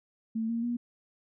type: tone with pitch steps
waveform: sine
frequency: 223.6 / 231.5 / 239.6 Hz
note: A3 / A#3 / A#3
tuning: +28 / -12 / +48 cents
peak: -28 dBFS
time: 0.35-0.77 s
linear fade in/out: 10 ms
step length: 140 ms
effects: none